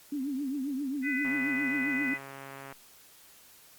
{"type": "tone with vibrato", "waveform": "sine", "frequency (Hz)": 274.9, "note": "C#4", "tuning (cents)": -14, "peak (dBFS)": -30, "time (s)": [0.12, 2.14], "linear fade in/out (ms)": 5, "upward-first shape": "triangle", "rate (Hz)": 7.5, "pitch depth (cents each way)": 150}
{"type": "harmonic tone", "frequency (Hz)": 500, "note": "B4", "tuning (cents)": 21, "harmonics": [3, 4, 5], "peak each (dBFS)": [-40, -30, -39], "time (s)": [1.02, 2.19], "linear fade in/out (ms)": 50}
{"type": "click train", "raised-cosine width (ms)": 0.5, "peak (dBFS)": -29, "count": 203, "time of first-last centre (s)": [1.25, 2.724], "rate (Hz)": 137}
{"effects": ["white hiss -56 dBFS RMS until 3.78 s", "Opus 48 kbps"]}